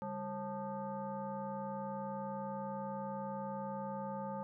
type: tone with frequency modulation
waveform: sine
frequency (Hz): 540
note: C#5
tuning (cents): -45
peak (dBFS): -38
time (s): 0.02-4.43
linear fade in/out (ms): 0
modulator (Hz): 340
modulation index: 1.5
effects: none